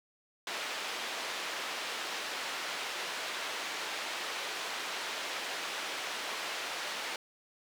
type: band-pass noise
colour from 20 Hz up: white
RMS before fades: -38 dBFS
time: 0.47-7.16 s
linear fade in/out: 2 ms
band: 410 to 3500 Hz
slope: 12 dB/octave
effects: none